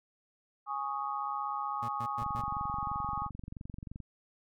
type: chord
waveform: sine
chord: Ab suspended fourth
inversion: none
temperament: equal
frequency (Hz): 830.6 / 1108.7 / 1244.5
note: Ab5 / Db6 / Eb6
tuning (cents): 0 / 0 / 0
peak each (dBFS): -37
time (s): 0.66-3.3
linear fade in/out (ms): 50
type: tone bursts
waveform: 30% pulse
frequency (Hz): 116.54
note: A#2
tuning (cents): 0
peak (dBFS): -37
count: 4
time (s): 1.82-2.418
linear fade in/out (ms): 10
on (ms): 67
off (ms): 110
type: click train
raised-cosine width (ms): 5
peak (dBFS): -30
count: 42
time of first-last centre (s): 2.22-4.003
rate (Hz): 23
effects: none